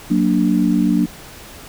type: chord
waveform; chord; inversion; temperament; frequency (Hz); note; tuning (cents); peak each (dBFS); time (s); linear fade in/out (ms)
sine; Gb augmented; none; equal; 185 / 233.1 / 293.7; Gb3 / Bb3 / D4; 0 / 0 / 0; -17; 0.1-1.06; 10
effects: pink hiss -38 dBFS RMS until 1.68 s